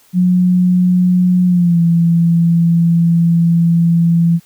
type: tone with pitch glide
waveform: sine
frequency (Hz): 180.6 to 168.51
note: F#3 to E3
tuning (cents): -42 to +38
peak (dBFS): -8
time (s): 0.13-4.4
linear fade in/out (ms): 50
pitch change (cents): -120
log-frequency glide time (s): 1.46-1.8
effects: white hiss -50 dBFS RMS until 4.45 s